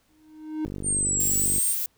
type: tone with exponential growth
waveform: triangle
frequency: 310 Hz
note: D#4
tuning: 6 cents flat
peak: -21 dBFS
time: 0.09-0.65 s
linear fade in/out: 0 ms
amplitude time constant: 120 ms
type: click train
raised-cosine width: 3 ms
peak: -21 dBFS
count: 46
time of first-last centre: 0.66-1.582 s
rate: 48.8 Hz
type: linear two-way sweep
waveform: sine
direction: down then up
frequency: 8880 to 7459 to 8880 Hz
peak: -22 dBFS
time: 0.83-1.76 s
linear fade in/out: 50 ms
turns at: 1.22 s
type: noise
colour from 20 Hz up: violet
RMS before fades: -28 dBFS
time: 1.2-1.86 s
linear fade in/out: 2 ms
effects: pink hiss -66 dBFS RMS until 1.97 s